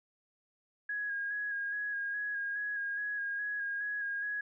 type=tone with vibrato; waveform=sine; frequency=1650 Hz; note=G#6; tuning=12 cents flat; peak=-33 dBFS; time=0.89-4.41 s; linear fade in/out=5 ms; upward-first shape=square; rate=2.4 Hz; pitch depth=22 cents each way; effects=none